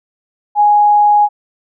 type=tone; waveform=sine; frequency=830.6 Hz; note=G#5; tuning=in tune; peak=-6 dBFS; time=0.55-1.29 s; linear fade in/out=50 ms; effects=none